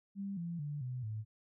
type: tone with pitch steps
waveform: sine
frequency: 197.8 / 170.22 / 146.48 / 126.05 / 108.48 Hz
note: G3 / F3 / D3 / B2 / A2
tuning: +16 / -44 / -4 / +36 / -24 cents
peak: -37 dBFS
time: 0.15-1.25 s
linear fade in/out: 50 ms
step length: 220 ms
effects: none